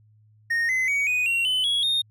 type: tone with pitch steps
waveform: triangle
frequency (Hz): 1852 / 2043 / 2254 / 2486 / 2743 / 3026 / 3338 / 3683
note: A#6 / C7 / C#7 / D#7 / F7 / F#7 / G#7 / A#7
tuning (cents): -12 / -42 / +28 / -2 / -32 / +38 / +8 / -22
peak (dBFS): -19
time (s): 0.5-2.02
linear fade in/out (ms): 10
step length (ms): 190
effects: added 107 Hz sine -54 dBFS peak until 2.1 s